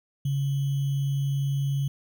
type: tone with sample-and-hold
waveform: sine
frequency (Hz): 138.8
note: C#3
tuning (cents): +3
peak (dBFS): -23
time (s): 0.25-1.88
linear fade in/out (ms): 5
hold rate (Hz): 3150
effects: none